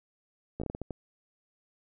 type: slowing click train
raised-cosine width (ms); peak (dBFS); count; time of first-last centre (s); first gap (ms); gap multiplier
2; -22; 8; 0.6-0.907; 15; 1.35
effects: none